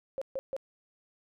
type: tone bursts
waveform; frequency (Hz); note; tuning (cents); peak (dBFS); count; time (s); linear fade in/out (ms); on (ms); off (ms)
sine; 537; C5; +45; -31; 3; 0.18-0.565; 0; 35; 140
effects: none